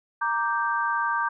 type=chord; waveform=sine; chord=G minor; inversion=first; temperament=equal; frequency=932.3 / 1174.7 / 1568 Hz; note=Bb5 / D6 / G6; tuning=0 / 0 / 0 cents; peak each=-27 dBFS; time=0.21-1.29 s; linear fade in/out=10 ms; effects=none